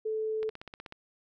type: tone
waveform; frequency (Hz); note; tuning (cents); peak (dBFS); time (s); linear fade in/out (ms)
sine; 436.5; A4; -14; -29; 0.05-0.5; 10
type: click train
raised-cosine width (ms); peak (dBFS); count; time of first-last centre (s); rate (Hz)
0.3; -27; 9; 0.43-0.924; 16.2
effects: none